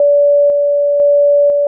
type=tone with tremolo; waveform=sine; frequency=576 Hz; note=D5; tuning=34 cents flat; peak=-6 dBFS; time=0-1.67 s; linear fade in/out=2 ms; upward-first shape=square; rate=1 Hz; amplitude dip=30%; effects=none